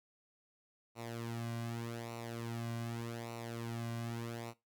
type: tone with flanger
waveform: sawtooth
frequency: 116.54 Hz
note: A#2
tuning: in tune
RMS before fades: -42 dBFS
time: 0.95-4.54 s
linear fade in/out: 50 ms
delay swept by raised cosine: 0.6 to 2.3 ms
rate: 0.84 Hz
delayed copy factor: -0.7
effects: noise-tail reverb RT60 0.2 s tail -18 dB re dry + Opus 48 kbps